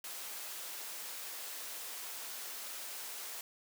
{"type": "high-pass noise", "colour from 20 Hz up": "white", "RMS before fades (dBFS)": -44, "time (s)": [0.04, 3.41], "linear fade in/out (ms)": 2, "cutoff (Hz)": 410, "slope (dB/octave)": 12, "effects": []}